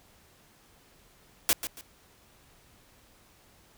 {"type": "noise with echo", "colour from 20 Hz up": "white", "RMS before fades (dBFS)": -23, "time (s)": [1.49, 1.53], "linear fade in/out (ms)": 0, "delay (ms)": 140, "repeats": 2, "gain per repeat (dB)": -11, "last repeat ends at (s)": 1.81, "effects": ["pink hiss -60 dBFS RMS until 3.77 s"]}